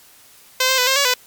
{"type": "tone with pitch steps", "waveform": "5% pulse", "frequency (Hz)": [515, 524, 499.6, 531, 564, 500], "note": ["C5", "C5", "B4", "C5", "C#5", "B4"], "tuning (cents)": [-28, 2, 20, 25, 30, 21], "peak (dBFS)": -3, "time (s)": [0.6, 1.14], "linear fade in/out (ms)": 5, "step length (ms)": 90, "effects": ["white hiss -48 dBFS RMS until 1.26 s", "MP3 96 kbps"]}